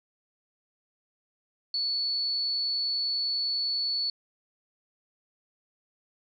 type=tone; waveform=sine; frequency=4435 Hz; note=C#8; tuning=in tune; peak=-26 dBFS; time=1.74-4.1 s; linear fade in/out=2 ms; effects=none